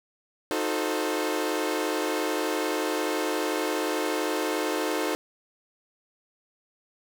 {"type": "chord", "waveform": "sawtooth", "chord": "D# diminished seventh", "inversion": "none", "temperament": "equal with one note detuned", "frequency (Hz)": [311.1, 362.6, 440, 523.3], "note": ["D#4", "F#4", "A4", "C5"], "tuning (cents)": [0, -35, 0, 0], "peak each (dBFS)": [-26, -28, -27, -29], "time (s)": [0.51, 5.15], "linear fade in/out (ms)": 0, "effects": []}